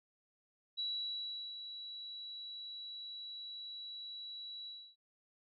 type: tone with ADSR envelope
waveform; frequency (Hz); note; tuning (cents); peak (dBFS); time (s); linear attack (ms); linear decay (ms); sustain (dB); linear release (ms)
sine; 3917; B7; -15; -35; 0.77-4.96; 23; 750; -9; 290
effects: none